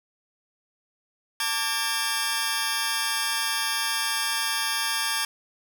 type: tone cluster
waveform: 15% pulse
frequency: 899 / 1167 / 1618 / 5360 Hz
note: A5 / D6 / G#6 / E8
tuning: +37 / -11 / -46 / +28 cents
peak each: -25 / -25 / -22 / -25 dBFS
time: 1.4-5.25 s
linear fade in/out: 2 ms
effects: 7-bit